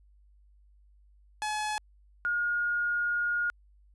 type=tone pair in turn; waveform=sawtooth / sine; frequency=850 / 1429.5 Hz; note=G#5 / F6; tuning=+40 / +40 cents; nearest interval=major sixth; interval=900 cents; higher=second; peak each=-26 dBFS; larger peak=neither; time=1.42-1.78 / 2.25-3.5 s; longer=second; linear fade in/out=0 ms; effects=added 50 Hz sine -57 dBFS peak until 3.94 s + resampled to 24000 Hz